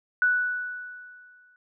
sine tone with exponential decay, 1480 Hz, F#6, in tune, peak -17 dBFS, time 0.22-1.56 s, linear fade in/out 1 ms, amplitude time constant 290 ms, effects none

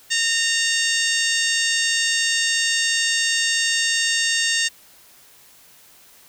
harmonic tone with a mistuned harmonic, 917 Hz, A#5, 29 cents flat, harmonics 2 / 3 / 4 / 5 / 6 / 7 / 8 / 9, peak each -23 / -25 / -26 / -27 / -28 / -28 / -29 / -30 dBFS, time 0.1-4.69 s, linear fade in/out 20 ms, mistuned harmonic 3, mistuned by +23 cents, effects white hiss -50 dBFS RMS until 6.28 s

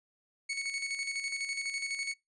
sawtooth tone with tremolo, 2217 Hz, C#7, in tune, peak -28 dBFS, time 0.49-2.14 s, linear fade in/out 10 ms, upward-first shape square, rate 12 Hz, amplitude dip 50%, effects noise-tail reverb RT60 0.2 s tail -25 dB re dry + resampled to 22050 Hz

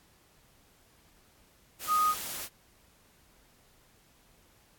sine tone in noise, 1244.5 Hz, D#6, in tune, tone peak -23 dBFS, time 1.87-2.15 s, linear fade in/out 50 ms, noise white, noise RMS -38 dBFS, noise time 1.79-2.49 s, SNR +12 dB, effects pink hiss -63 dBFS RMS until 4.78 s + AAC 64 kbps

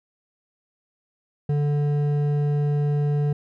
sine tone with hard clipping, 146.1 Hz, D3, 9 cents flat, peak -21 dBFS, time 1.49-3.33 s, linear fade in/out 5 ms, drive 8 dB, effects none

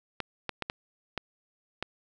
clicks, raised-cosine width 0.3 ms, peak -15 dBFS, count 6, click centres 0.203 / 0.493 / 0.623 / 0.699 / 1.177 / 1.826 s, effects none

